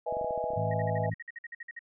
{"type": "chord", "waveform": "sine", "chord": "E major seventh", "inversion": "second", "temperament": "equal", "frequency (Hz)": [493.9, 622.3, 659.3, 830.6], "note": ["B4", "D#5", "E5", "G#5"], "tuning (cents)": [0, 0, 0, 0], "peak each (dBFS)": -35, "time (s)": [0.06, 1.1], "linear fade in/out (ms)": 10}
{"type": "clicks", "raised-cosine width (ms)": 2, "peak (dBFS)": -30, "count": 9, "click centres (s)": [0.125, 0.169, 0.213, 0.245, 0.308, 0.377, 0.441, 0.505, 0.535]}
{"type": "harmonic tone", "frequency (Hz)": 54, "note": "A1", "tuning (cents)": -32, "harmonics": [2, 3, 4, 5], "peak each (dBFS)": [-31, -35, -46, -49], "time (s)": [0.56, 1.14], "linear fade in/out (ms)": 10}
{"type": "tone bursts", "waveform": "sine", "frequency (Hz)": 1880, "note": "A#6", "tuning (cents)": 14, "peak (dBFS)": -38, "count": 14, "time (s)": [0.71, 1.792], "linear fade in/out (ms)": 5, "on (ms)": 29, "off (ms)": 52}
{"effects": []}